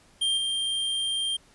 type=tone with level steps; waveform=square; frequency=3181 Hz; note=G7; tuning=25 cents sharp; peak=-23 / -26 dBFS; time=0.21-1.37 s; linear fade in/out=10 ms; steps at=0.37 s; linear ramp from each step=10 ms; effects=pink hiss -58 dBFS RMS until 1.54 s + resampled to 24000 Hz

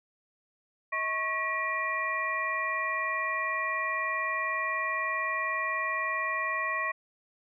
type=tone cluster; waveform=sine; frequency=635 / 1100 / 1918 / 2395 Hz; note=D#5 / C#6 / A#6 / D7; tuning=+35 / -14 / +49 / +33 cents; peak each=-39 / -32 / -31 / -36 dBFS; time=0.92-6.92 s; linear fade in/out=10 ms; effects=none

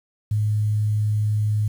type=tone with quantisation; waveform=sine; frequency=106 Hz; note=G#2; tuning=36 cents sharp; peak=-18 dBFS; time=0.31-1.68 s; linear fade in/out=5 ms; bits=8; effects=none

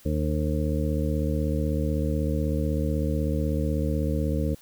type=harmonic tone; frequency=76.1 Hz; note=D#2; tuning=38 cents flat; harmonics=1 / 2 / 3 / 4 / 6 / 7; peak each=-26 / -29 / -31 / -32 / -34 / -34 dBFS; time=0.05-4.55 s; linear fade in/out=10 ms; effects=white hiss -54 dBFS RMS until 4.61 s

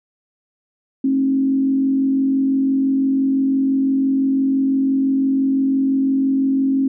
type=tone with frequency modulation; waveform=sine; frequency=269.1 Hz; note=C4; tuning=49 cents sharp; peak=-14 dBFS; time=1.04-6.88 s; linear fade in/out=5 ms; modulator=45.9 Hz; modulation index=0.39; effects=none

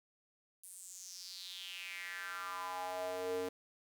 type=tone with high-pass filter sweep; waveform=square; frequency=91.8 Hz; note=F#2; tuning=13 cents flat; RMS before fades=-43 dBFS; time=0.63-3.49 s; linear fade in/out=5 ms; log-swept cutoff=10000 to 380 Hz; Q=4.8; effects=11-bit

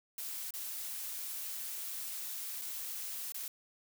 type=noise with dropouts; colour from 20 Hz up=blue; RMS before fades=-41 dBFS; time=0.18-3.48 s; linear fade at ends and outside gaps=2 ms; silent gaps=0.507-0.538 / 2.615-2.618 / 3.322-3.344 s; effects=none

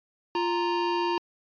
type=tone pair together; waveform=square; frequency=348.5 / 930.4 Hz; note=F4 / A#5; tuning=-4 / -4 cents; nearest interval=octave + perfect fourth; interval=1700 cents; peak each=-28 dBFS; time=0.35-1.18 s; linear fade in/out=2 ms; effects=resampled to 11025 Hz

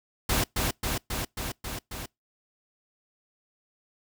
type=noise with echo; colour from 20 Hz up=pink; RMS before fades=-25 dBFS; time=0.29-0.44 s; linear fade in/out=5 ms; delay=270 ms; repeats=6; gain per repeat=-2 dB; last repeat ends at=2.06 s; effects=noise-tail reverb RT60 0.2 s tail -26 dB re dry

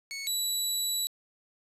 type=tone pair in turn; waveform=20% pulse; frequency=2211 / 3932 Hz; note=C#7 / B7; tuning=-5 / -8 cents; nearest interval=minor seventh; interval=997 cents; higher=second; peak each=-30 / -22 dBFS; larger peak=second; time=0.11-0.27 / 0.27-1.07 s; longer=second; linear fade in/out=0 ms; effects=resampled to 32000 Hz + 10-bit

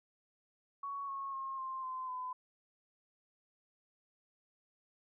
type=tone with pitch steps; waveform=sine; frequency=1117 / 1095.3 / 1074 / 1053.1 / 1032.6 / 1012.5 Hz; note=C#6 / C#6 / C6 / C6 / C6 / B5; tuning=+13 / -21 / +45 / +11 / -23 / +43 cents; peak=-38 dBFS; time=0.83-2.33 s; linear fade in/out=5 ms; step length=250 ms; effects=none

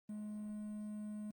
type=tone with quantisation; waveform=triangle; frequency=211 Hz; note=G#3; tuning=28 cents sharp; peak=-40 dBFS; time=0.09-1.31 s; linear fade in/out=5 ms; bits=11; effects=Opus 32 kbps

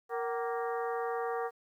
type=harmonic tone with a mistuned harmonic; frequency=233.1 Hz; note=A#3; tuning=in tune; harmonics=2 / 3 / 4 / 5 / 6 / 7 / 8; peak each=-34 / -37 / -44 / -40 / -47 / -49 / -47 dBFS; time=0.09-1.51 s; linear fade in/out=50 ms; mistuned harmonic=3; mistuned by=+140 cents; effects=11-bit

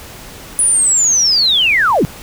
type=linear sweep; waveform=sine; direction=down; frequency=9956 to 112.3 Hz; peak=-9 dBFS; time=0.59-2.05 s; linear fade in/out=0 ms; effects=pink hiss -34 dBFS RMS until 2.22 s

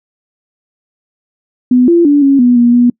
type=tone with pitch steps; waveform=sine; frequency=249.8 / 341.8 / 288.7 / 275.8 / 245 / 239.2 / 242.7 Hz; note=B3 / F4 / D4 / C#4 / B3 / A#3 / B3; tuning=+20 / -37 / -30 / -9 / -14 / +45 / -30 cents; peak=-4 dBFS; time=1.71-2.9 s; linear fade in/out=5 ms; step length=170 ms; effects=noise-tail reverb RT60 0.1 s tail -26 dB re dry

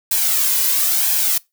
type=noise with flanger; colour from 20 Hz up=blue; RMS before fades=-17 dBFS; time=0.11-1.38 s; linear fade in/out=5 ms; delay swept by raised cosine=1.2 to 2.03 ms; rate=1 Hz; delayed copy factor=+0.55; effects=noise-tail reverb RT60 0.2 s tail -23 dB re dry

